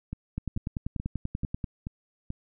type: two click trains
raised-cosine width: 5 ms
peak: -21 / -18 dBFS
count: 6 / 14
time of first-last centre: 0.13-2.304 / 0.38-1.642 s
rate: 2.3 / 10.3 Hz
effects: none